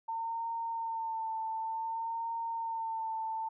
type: tone with vibrato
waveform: sine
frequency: 904 Hz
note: A5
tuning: 47 cents sharp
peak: -33 dBFS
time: 0.08-3.49 s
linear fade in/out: 10 ms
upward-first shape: sine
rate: 0.55 Hz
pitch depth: 28 cents each way
effects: none